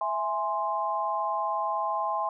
sine chord, E augmented, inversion none, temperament equal, 659.3 / 830.6 / 1046.5 Hz, E5 / G#5 / B#5, 0 / 0 / 0 cents, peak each -33 / -30 / -29 dBFS, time 0.01-2.29 s, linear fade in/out 2 ms, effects none

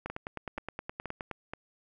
two click trains, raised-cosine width 0.5 ms, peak -21 / -22 dBFS, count 13 / 4, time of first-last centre 0.06-1.313 / 0.1-1.535 s, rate 9.58 / 2.09 Hz, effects none

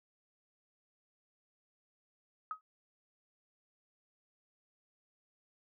sine tone with exponential decay, 1265 Hz, D#6, 28 cents sharp, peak -32 dBFS, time 2.51-2.61 s, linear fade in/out 1 ms, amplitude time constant 20 ms, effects none

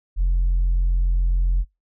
sine tone, 43.65 Hz, F1, in tune, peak -14 dBFS, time 0.16-1.65 s, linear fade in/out 50 ms, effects noise-tail reverb RT60 0.2 s tail -25 dB re dry + tanh soft clip ceiling -14 dBFS

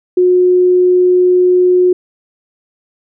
sine tone, 362.3 Hz, F#4, 36 cents flat, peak -6 dBFS, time 0.17-1.93 s, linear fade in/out 5 ms, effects none

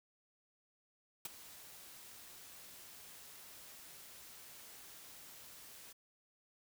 white noise with ADSR envelope, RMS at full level -40 dBFS, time 1.25-5.93 s, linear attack 4 ms, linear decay 19 ms, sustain -15 dB, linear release 10 ms, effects none

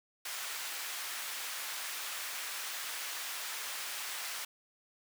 pink high-pass noise, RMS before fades -40 dBFS, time 0.25-4.45 s, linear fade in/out 5 ms, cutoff 1300 Hz, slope 12 dB/octave, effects none

